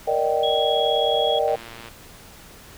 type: chord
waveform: sine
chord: Eb major seventh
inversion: second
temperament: just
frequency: 466.7 / 583.4 / 622.3 / 777.8 Hz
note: Bb4 / D5 / Eb5 / G5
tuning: +2 / -12 / 0 / -14 cents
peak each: -24 dBFS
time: 0.07-1.56 s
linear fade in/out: 10 ms
type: tone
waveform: sine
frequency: 3322 Hz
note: G#7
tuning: in tune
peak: -24 dBFS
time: 0.43-1.39 s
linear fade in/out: 5 ms
type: click train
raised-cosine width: 0.3 ms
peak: -23 dBFS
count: 48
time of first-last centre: 1.48-1.885 s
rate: 116 Hz
effects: pink hiss -45 dBFS RMS until 2.77 s